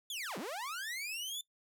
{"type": "linear two-way sweep", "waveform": "sawtooth", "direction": "down then up", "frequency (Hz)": [3550, 161.3, 3550], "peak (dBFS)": -35, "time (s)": [0.1, 1.41], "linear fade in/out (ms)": 2, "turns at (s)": 0.38, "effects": ["noise-tail reverb RT60 0.1 s tail -19 dB re dry"]}